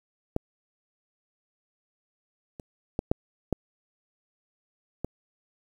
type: clicks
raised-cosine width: 2 ms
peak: -12 / -27 / -13 / -8 / -11 / -16 dBFS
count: 6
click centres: 0.364 / 2.598 / 2.991 / 3.115 / 3.527 / 5.046 s
effects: 8-bit